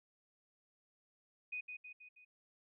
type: tone with echo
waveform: sine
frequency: 2489 Hz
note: D#7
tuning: in tune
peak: -39 dBFS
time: 1.52-1.61 s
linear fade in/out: 10 ms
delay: 160 ms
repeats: 4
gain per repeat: -5 dB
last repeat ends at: 2.25 s
effects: none